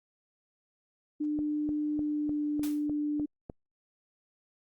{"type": "tone with pitch glide", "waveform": "sine", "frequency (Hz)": [299.3, 296.4], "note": ["D4", "D4"], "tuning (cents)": [33, 16], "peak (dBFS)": -28, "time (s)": [1.2, 3.26], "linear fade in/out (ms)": 10, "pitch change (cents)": -17, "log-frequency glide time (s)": [1.97, 2.47]}
{"type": "click train", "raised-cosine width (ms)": 2, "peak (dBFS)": -26, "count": 8, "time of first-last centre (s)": [1.39, 3.498], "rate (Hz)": 3.32}
{"type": "noise with exponential decay", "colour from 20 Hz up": "white", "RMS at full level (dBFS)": -39, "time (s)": [2.63, 2.87], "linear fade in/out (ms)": 2, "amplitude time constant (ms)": 52}
{"effects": ["Opus 32 kbps"]}